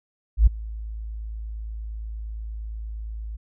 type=tone with ADSR envelope; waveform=sine; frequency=54.3 Hz; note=A1; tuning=22 cents flat; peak=-8 dBFS; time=0.37-3.37 s; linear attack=97 ms; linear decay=10 ms; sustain=-22 dB; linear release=15 ms; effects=none